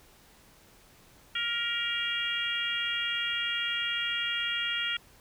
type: harmonic tone with a mistuned harmonic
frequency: 468.1 Hz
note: A#4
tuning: 7 cents sharp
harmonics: 3 / 4 / 5 / 6 / 7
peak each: -35 / -36 / -37 / -34 / -33 dBFS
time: 1.35-4.97 s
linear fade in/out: 5 ms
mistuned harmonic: 4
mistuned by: +22 cents
effects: pink hiss -58 dBFS RMS until 5.2 s